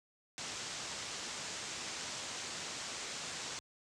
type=low-pass noise; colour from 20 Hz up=white; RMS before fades=-43 dBFS; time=0.38-3.59 s; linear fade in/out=0 ms; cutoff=7800 Hz; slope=48 dB/octave; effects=high-pass 80 Hz 12 dB/octave